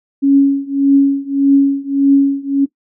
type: tone with tremolo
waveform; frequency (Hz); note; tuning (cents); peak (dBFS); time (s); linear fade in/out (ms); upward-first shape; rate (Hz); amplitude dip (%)
sine; 277.2; C#4; 0; -4; 0.22-2.66; 20; triangle; 1.7; 95
effects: noise-tail reverb RT60 0.1 s tail -17 dB re dry